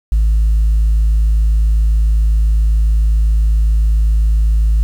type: tone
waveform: sine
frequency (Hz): 53.7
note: A1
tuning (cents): -41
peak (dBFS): -7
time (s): 0.12-4.83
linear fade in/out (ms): 0
effects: tanh soft clip ceiling -7 dBFS + 7-bit